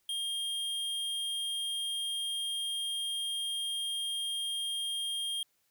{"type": "tone", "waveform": "square", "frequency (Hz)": 3220, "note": "G7", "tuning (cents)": 46, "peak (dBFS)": -33, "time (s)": [0.09, 5.43], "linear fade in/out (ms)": 2, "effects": ["white hiss -74 dBFS RMS until 5.7 s"]}